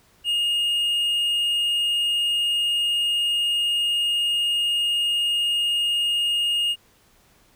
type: tone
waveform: triangle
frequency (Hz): 2848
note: F7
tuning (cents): +33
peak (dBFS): -18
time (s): 0.24-6.76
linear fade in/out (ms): 50
effects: pink hiss -58 dBFS RMS until 7.55 s